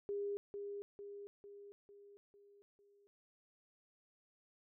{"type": "tone with echo", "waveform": "sine", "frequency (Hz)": 404.8, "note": "G#4", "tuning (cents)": -44, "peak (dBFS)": -37, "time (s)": [0.09, 0.37], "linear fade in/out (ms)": 0, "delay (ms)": 450, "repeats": 6, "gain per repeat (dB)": -5, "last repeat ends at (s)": 3.07, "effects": []}